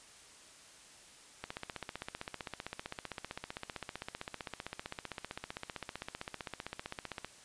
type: click train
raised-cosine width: 0.3 ms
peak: -23 dBFS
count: 91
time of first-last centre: 1.44-7.246 s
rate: 15.5 Hz
effects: white hiss -57 dBFS RMS until 7.44 s + resampled to 22050 Hz